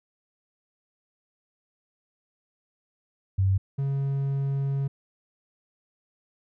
sine / triangle tone pair in turn, 96.1 / 137.99 Hz, G2 / C#3, -34 / -8 cents, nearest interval tritone, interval 626 cents, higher second, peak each -19 / -22 dBFS, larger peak first, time 3.38-3.58 / 3.78-4.88 s, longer second, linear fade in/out 10 ms, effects none

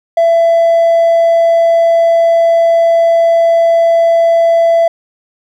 triangle tone, 669 Hz, E5, 25 cents sharp, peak -3 dBFS, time 0.17-4.88 s, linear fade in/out 5 ms, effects tanh soft clip ceiling -1 dBFS

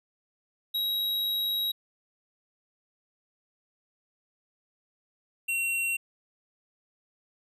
square tone pair in turn, 3837 / 2735 Hz, A#7 / F7, +49 / -37 cents, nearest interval tritone, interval 586 cents, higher first, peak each -27 dBFS, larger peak neither, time 0.74-1.72 / 5.48-5.97 s, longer first, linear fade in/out 10 ms, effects resampled to 32000 Hz

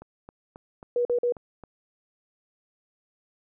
click train, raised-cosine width 1 ms, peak -29 dBFS, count 7, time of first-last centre 0.02-1.637 s, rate 3.71 Hz
sine tone bursts, 483.9 Hz, B4, 35 cents flat, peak -21 dBFS, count 3, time 0.96-1.323 s, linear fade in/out 2 ms, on 91 ms, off 45 ms
effects none

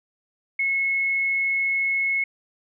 sine tone, 2183 Hz, C#7, 27 cents flat, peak -20 dBFS, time 0.59-2.24 s, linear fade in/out 5 ms, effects none

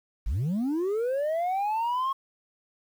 sine linear sweep, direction up, 38.89 to 1093 Hz, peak -22 dBFS, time 0.26-2.13 s, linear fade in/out 10 ms, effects tanh soft clip ceiling -24 dBFS + 9-bit

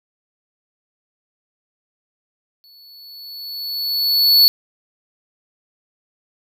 square tone with exponential growth, 4427 Hz, C#8, 3 cents flat, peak -7 dBFS, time 2.64-4.48 s, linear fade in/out 0 ms, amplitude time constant 400 ms, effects none

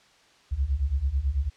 sine beating tone pair, 63.6 / 72.7 Hz, C2 / D2, -48 / -17 cents, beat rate 9.1 Hz, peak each -27 / -25 dBFS, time 0.51-1.5 s, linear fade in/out 20 ms, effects white hiss -58 dBFS RMS until 1.56 s + low-pass 5000 Hz 12 dB/octave

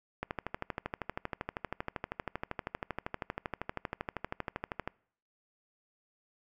click train, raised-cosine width 0.5 ms, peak -19 dBFS, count 60, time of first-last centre 0.23-4.876 s, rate 12.7 Hz, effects noise-tail reverb RT60 0.6 s tail -25 dB re dry

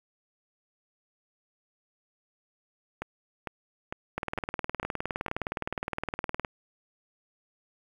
two click trains, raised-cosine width 0.5 ms, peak -18 / -15 dBFS, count 6 / 45, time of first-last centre 3.02-5.282 / 4.18-6.448 s, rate 2.21 / 19.4 Hz, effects 8-bit

